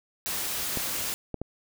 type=noise; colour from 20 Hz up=white; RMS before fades=-31 dBFS; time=0.26-1.14 s; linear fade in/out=0 ms
type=clicks; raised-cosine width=2 ms; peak=-18 dBFS; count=3; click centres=0.773 / 1.343 / 1.416 s
effects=none